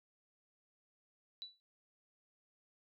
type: tone with exponential decay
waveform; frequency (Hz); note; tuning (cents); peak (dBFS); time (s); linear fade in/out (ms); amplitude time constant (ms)
sine; 3951; B7; 0; -40; 1.42-1.6; 0; 37
effects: none